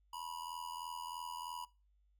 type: tone with amplitude modulation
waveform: square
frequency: 974 Hz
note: B5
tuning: 24 cents flat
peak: -40 dBFS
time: 0.13-1.65 s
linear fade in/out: 5 ms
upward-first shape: sine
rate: 83.1 Hz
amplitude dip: 85%
effects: noise-tail reverb RT60 0.3 s tail -21 dB re dry + added 50 Hz sine -69 dBFS peak until 2.19 s